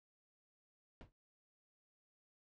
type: noise with exponential decay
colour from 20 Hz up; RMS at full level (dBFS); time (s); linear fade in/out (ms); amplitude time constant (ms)
brown; -45; 1.01-1.12; 0; 23
effects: low-pass 4000 Hz 12 dB/octave